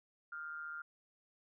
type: tone with amplitude modulation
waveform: sine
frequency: 1396.9 Hz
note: F6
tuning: in tune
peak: -39 dBFS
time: 0.32-0.82 s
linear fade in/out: 5 ms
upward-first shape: sine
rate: 155 Hz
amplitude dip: 65%
effects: none